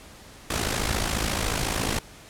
pink noise with amplitude modulation, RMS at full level -23 dBFS, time 0.5-1.99 s, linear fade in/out 5 ms, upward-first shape sine, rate 54.1 Hz, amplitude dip 70%, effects pink hiss -47 dBFS RMS until 2.29 s + low-pass 11000 Hz 12 dB/octave

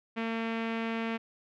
sawtooth tone with low-pass filter, 227 Hz, A#3, 46 cents flat, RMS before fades -33 dBFS, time 0.16-1.18 s, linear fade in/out 20 ms, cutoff 2500 Hz, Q 2.1, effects none

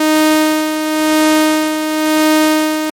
sawtooth tone with tremolo, 310 Hz, D#4, 6 cents flat, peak -4 dBFS, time 0-2.9 s, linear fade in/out 5 ms, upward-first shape sine, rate 0.96 Hz, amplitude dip 55%, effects MP3 64 kbps

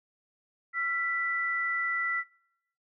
sine tone pair together, 1361.3 / 1975.5 Hz, F6 / B6, -45 / 0 cents, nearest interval tritone, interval 645 cents, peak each -32 / -29 dBFS, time 0.73-2.24 s, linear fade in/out 50 ms, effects noise-tail reverb RT60 0.8 s tail -24 dB re dry

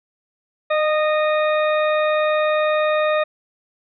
harmonic tone with a mistuned harmonic, 617 Hz, D#5, 15 cents flat, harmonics 1 / 2 / 3 / 4 / 6, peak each -17 / -23 / -27 / -29 / -33 dBFS, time 0.7-3.24 s, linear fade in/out 10 ms, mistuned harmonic 1, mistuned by -15 cents, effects none

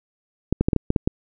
clicks, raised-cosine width 3 ms, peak -5 dBFS, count 8, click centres 0.526 / 0.61 / 0.685 / 0.732 / 0.763 / 0.904 / 0.962 / 1.075 s, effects none

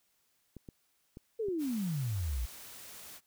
clicks, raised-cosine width 3 ms, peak -33 dBFS, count 4, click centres 0.567 / 0.688 / 1.171 / 1.485 s
sine exponential sweep, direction down, 466.2 to 54.5 Hz, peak -31 dBFS, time 1.39-2.46 s, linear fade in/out 10 ms
white noise, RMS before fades -49 dBFS, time 1.58-3.21 s, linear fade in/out 50 ms
effects white hiss -74 dBFS RMS until 3.26 s

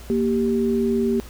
sine tone pair together, 233.1 / 392 Hz, A#3 / G4, 0 / 0 cents, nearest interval major sixth, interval 900 cents, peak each -20 / -21 dBFS, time 0.1-1.2 s, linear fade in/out 0 ms, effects added 60 Hz sine -38 dBFS peak until 1.29 s + pink hiss -44 dBFS RMS until 1.29 s

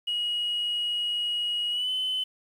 sine tone with pitch glide, 2898 to 3033 Hz, F#7 to F#7, -37 to +42 cents, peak -24 dBFS, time 0.07-2.24 s, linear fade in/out 10 ms, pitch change +79 cents, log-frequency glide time 1.71-1.91 s, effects tanh soft clip ceiling -23 dBFS + 9-bit

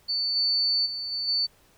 sine tone with level steps, 4500 Hz, C#8, 25 cents sharp, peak -24 / -21 / -30 / -27 / -22 dBFS, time 0.08-1.47 s, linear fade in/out 20 ms, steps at 0.35 / 0.85 / 1.11 / 1.27 s, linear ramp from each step 20 ms, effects pink hiss -60 dBFS RMS until 1.77 s

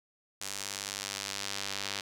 sawtooth tone with band-pass filter sweep, 99.2 Hz, G2, 21 cents sharp, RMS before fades -38 dBFS, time 0.41-2.01 s, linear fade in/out 5 ms, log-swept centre 7200 to 4300 Hz, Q 1.1, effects none

